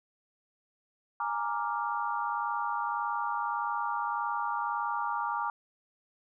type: chord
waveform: sine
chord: Bb dominant seventh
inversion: third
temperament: equal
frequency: 830.6 / 932.3 / 1174.7 / 1396.9 Hz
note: Ab5 / Bb5 / D6 / F6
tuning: 0 / 0 / 0 / 0 cents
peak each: -36 / -33 / -34 / -38 dBFS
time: 1.2-5.5 s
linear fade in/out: 2 ms
effects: none